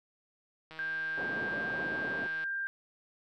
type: click train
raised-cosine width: 0.3 ms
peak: -32 dBFS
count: 276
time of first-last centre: 0.71-2.44 s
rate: 159 Hz
type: tone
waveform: sine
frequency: 1590 Hz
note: G6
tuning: 24 cents sharp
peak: -32 dBFS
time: 0.79-2.67 s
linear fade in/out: 0 ms
type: band-pass noise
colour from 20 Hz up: pink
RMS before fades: -41 dBFS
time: 1.17-2.27 s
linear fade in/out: 10 ms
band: 230 to 800 Hz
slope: 12 dB/octave
effects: none